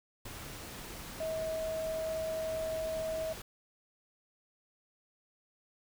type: tone in noise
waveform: sine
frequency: 640 Hz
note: D#5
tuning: 49 cents sharp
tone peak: -33 dBFS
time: 1.2-3.33 s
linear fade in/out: 5 ms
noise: pink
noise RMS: -45 dBFS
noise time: 0.25-3.42 s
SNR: +9 dB
effects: none